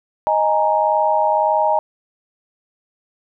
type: chord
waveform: sine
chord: D# suspended fourth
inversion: none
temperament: equal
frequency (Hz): 622.3 / 830.6 / 932.3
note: D#5 / G#5 / A#5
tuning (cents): 0 / 0 / 0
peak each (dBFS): -18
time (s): 0.27-1.79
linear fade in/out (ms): 0
effects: none